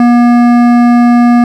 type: tone with hard clipping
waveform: sine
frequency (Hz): 240.1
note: B3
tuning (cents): -49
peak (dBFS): -5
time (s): 0-1.44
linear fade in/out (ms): 2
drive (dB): 13
effects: none